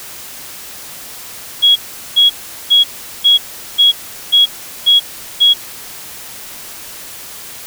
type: tone bursts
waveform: sine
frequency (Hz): 3322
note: G#7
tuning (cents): 0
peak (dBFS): -5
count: 8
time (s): 1.62-5.54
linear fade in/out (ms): 20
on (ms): 140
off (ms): 400
effects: white hiss -31 dBFS RMS until 7.66 s